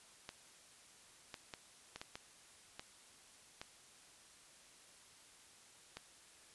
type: clicks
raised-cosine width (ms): 0.2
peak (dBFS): -28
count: 9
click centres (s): 0.291 / 1.342 / 1.538 / 1.96 / 2.015 / 2.155 / 2.795 / 3.615 / 5.97
effects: white hiss -62 dBFS RMS until 6.54 s + resampled to 24000 Hz